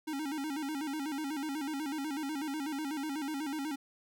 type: tone with vibrato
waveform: square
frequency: 292.3 Hz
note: D4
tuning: 8 cents flat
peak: -35 dBFS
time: 0.07-3.76 s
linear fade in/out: 10 ms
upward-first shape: square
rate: 8.1 Hz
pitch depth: 110 cents each way
effects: none